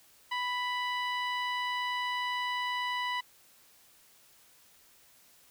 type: tone with low-pass filter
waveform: 15% pulse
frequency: 989 Hz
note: B5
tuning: 2 cents sharp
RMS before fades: -33 dBFS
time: 0.31-3.21 s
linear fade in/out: 10 ms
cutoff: 3400 Hz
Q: 0.57
effects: white hiss -61 dBFS RMS until 5.5 s